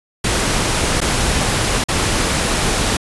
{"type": "noise with dropouts", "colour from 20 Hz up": "pink", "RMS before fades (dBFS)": -17, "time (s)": [0.24, 2.97], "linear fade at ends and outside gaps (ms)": 5, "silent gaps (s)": [[1.005, 1.014], [1.84, 1.885]], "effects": ["resampled to 24000 Hz"]}